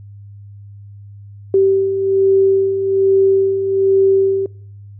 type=beating tone pair; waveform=sine; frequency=386.9 / 388.1 Hz; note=G4 / G4; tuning=-23 / -17 cents; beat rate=1.2 Hz; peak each=-19 / -11 dBFS; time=1.54-4.46 s; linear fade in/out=2 ms; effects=noise-tail reverb RT60 0.8 s tail -26 dB re dry + added 101 Hz sine -34 dBFS peak until 4.99 s